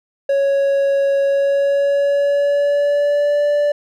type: tone with pitch glide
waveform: triangle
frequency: 554.4 to 584 Hz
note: C#5 to D5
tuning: 0 to -10 cents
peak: -11 dBFS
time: 0.29-3.72 s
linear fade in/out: 5 ms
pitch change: +90 cents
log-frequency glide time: 1.24-3.45 s
effects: none